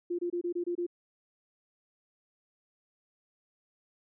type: tone bursts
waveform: sine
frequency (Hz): 349.2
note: F4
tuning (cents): 0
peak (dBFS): -29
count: 7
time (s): 0.1-0.866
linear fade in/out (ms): 10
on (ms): 88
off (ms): 25
effects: none